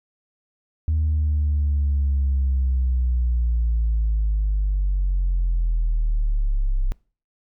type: linear sweep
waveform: sine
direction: down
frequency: 78.6 to 31.87 Hz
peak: -16 dBFS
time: 0.88-6.92 s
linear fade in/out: 0 ms
effects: noise-tail reverb RT60 0.4 s tail -26 dB re dry + tanh soft clip ceiling -15 dBFS